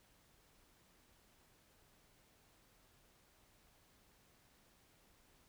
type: silence
effects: pink hiss -70 dBFS RMS until 5.48 s